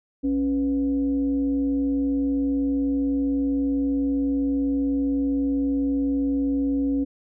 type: tone with frequency modulation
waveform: sine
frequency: 276.1 Hz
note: C#4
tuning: 7 cents flat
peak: -20 dBFS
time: 0.23-7.05 s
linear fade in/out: 20 ms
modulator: 220 Hz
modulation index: 0.38
effects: none